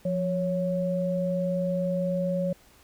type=tone pair together; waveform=sine; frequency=175.89 / 554.4 Hz; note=F3 / C#5; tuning=+13 / 0 cents; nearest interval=octave + minor sixth; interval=1987 cents; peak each=-27 dBFS; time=0.05-2.53 s; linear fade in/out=5 ms; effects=pink hiss -57 dBFS RMS until 2.83 s